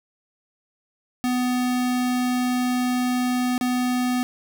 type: tone with dropouts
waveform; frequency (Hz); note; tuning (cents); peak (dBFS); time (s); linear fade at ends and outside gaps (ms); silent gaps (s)
square; 249.4; B3; +17; -21; 1.24-4.23; 0; 3.579-3.611
effects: none